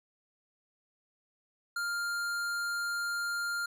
sine tone with hard clipping, 1400 Hz, F6, 4 cents sharp, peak -33 dBFS, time 1.76-3.66 s, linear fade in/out 5 ms, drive 15 dB, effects none

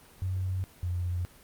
sine tone pair in turn, 93.2 / 88.56 Hz, F#2 / F2, +13 / +25 cents, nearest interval minor second, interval 88 cents, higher first, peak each -28 dBFS, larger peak neither, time 0.22-0.64 / 0.83-1.25 s, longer neither, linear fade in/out 0 ms, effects pink hiss -55 dBFS RMS until 1.43 s + Opus 24 kbps

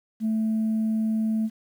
sine tone, 220 Hz, A3, in tune, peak -20 dBFS, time 0.2-1.5 s, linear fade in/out 50 ms, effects tanh soft clip ceiling -19 dBFS + 9-bit

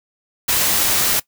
white noise, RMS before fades -17 dBFS, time 0.48-1.2 s, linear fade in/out 10 ms, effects noise-tail reverb RT60 0.1 s tail -20 dB re dry

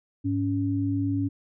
sine tone pair together, 102.9 / 280.2 Hz, G#2 / C#4, -16 / +19 cents, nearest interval octave + perfect fourth, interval 1735 cents, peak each -27 / -25 dBFS, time 0.24-1.29 s, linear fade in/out 20 ms, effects none

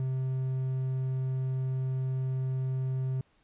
triangle tone, 130.81 Hz, C3, in tune, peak -26 dBFS, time 0-3.21 s, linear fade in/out 2 ms, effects pink hiss -68 dBFS RMS until 3.43 s + resampled to 8000 Hz

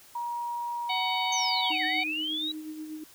sine tone, 951 Hz, A#5, 34 cents sharp, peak -30 dBFS, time 0.15-1.72 s, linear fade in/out 5 ms
harmonic tone, 748 Hz, F#5, 19 cents sharp, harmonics 1 / 3 / 4 / 5 / 6, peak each -32 / -33 / -35 / -33 / -39 dBFS, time 0.89-2.04 s, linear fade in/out 10 ms
sine linear two-way sweep, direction down then up, 6430 to 1760 to 3929 Hz, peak -29 dBFS, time 1.32-2.52 s, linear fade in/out 5 ms, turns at 1.84 s
sine tone with tremolo, 310 Hz, D#4, 6 cents flat, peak -34 dBFS, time 1.7-3.04 s, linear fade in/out 5 ms, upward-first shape sine, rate 8.3 Hz, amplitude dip 45%
effects white hiss -54 dBFS RMS until 3.14 s

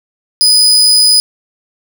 35% pulse tone, 4978 Hz, D#8, in tune, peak -4 dBFS, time 0.41-1.2 s, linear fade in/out 0 ms, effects none

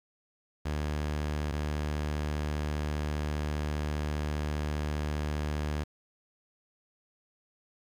sawtooth tone pair in turn, 75 / 75 Hz, D2 / D2, +37 / +37 cents, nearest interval unison, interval 0 cents, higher neither, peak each -26 dBFS, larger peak neither, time 0.65-1.52 / 1.52-5.84 s, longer second, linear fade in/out 10 ms, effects low-pass 7000 Hz 12 dB/octave + 9-bit

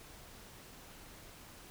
silence, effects pink hiss -54 dBFS RMS until 1.7 s

